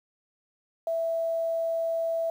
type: tone with quantisation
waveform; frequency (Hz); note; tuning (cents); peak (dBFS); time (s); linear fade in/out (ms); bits
sine; 660; E5; +2; -25; 0.87-2.3; 2; 9
effects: none